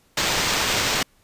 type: noise with sample-and-hold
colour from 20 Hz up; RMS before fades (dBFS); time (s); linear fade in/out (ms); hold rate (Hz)
violet; -22; 0.17-1.03; 5; 11025
effects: pink hiss -60 dBFS RMS until 1.23 s + resampled to 32000 Hz